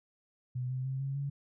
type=tone with pitch steps; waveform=sine; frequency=125.7 / 129.23 / 132.87 / 136.6 / 140.44 Hz; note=B2 / C3 / C3 / C#3 / C#3; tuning=+31 / -21 / +27 / -25 / +23 cents; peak=-32 dBFS; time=0.55-1.3 s; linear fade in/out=10 ms; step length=150 ms; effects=none